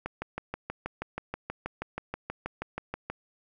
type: click train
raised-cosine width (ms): 0.5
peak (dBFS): -18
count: 20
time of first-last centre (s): 0.06-3.1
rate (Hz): 6.25
effects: none